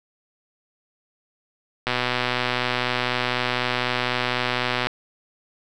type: click train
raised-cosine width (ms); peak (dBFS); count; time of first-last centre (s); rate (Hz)
0.3; -6; 373; 1.87-4.87; 124
effects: none